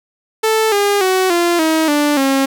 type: tone with pitch steps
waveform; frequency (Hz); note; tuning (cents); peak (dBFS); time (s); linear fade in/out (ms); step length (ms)
sawtooth; 440 / 405.8 / 374.3 / 345.2 / 318.4 / 293.7 / 270.9; A4 / G#4 / F#4 / F4 / D#4 / D4 / C#4; 0 / -40 / +20 / -20 / +40 / 0 / -40; -8; 0.43-2.46; 10; 290
effects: none